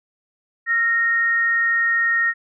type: tone pair together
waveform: sine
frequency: 1354 / 1858 Hz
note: E6 / A#6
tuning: +46 / -6 cents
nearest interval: perfect fourth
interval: 548 cents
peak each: -27 / -16 dBFS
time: 0.66-2.34 s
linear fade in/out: 50 ms
effects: none